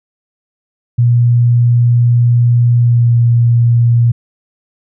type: tone with pitch glide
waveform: sine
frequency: 120 to 118.35 Hz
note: B2 to A#2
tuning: -49 to +27 cents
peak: -6 dBFS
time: 0.98-4.12 s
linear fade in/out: 10 ms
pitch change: -24 cents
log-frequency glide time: 2.78-3.14 s
effects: none